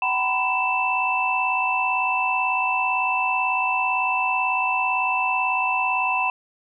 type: tone cluster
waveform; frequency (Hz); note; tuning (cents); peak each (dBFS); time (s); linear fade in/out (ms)
sine; 761 / 944 / 1002 / 2655; F#5 / A#5 / B5 / E7; +48 / +22 / +25 / +12; -26 / -31 / -24 / -23; 0.02-6.3; 2
effects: none